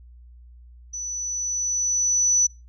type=tone with level ramp; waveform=sine; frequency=5960 Hz; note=F#8; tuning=12 cents sharp; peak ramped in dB=-29 to -15 dBFS; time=0.93-2.47 s; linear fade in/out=10 ms; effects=noise-tail reverb RT60 0.3 s tail -26 dB re dry + added 60 Hz sine -44 dBFS peak until 2.68 s